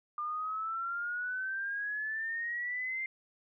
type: exponential sweep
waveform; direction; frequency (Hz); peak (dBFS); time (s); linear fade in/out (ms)
sine; up; 1196 to 2107; -33; 0.18-3.06; 2
effects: none